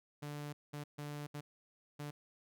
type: tone bursts at uneven times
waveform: sawtooth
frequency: 146.83 Hz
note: D3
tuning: in tune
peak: -38 dBFS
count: 5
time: 0.22-0.53 / 0.73-0.84 / 0.98-1.27 / 1.34-1.41 / 1.99-2.11 s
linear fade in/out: 10 ms
effects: none